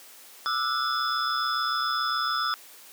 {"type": "tone cluster", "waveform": "sine", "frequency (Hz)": [1189, 1316, 1454, 3475, 5100], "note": ["D6", "E6", "F#6", "A7", "D#8"], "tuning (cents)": [21, -3, -31, -22, 42], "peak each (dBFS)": [-32, -28, -32, -34, -31], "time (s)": [0.46, 2.54], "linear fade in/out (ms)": 0, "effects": ["white hiss -49 dBFS RMS until 2.92 s", "high-pass 300 Hz 12 dB/octave"]}